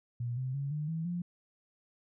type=tone with pitch steps; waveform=sine; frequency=120.2 / 129.57 / 139.68 / 150.57 / 162.31 / 174.97 Hz; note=B2 / C3 / C#3 / D3 / E3 / F3; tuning=-46 / -17 / +14 / +44 / -27 / +4 cents; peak=-32 dBFS; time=0.2-1.22 s; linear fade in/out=5 ms; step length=170 ms; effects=none